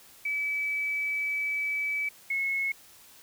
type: tone pair in turn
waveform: sine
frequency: 2296 / 2183 Hz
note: D7 / C#7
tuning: -40 / -27 cents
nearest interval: minor second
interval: 87 cents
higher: first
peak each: -27 / -26 dBFS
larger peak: second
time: 0.25-2.09 / 2.3-2.72 s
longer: first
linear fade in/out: 5 ms
effects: white hiss -54 dBFS RMS until 3.22 s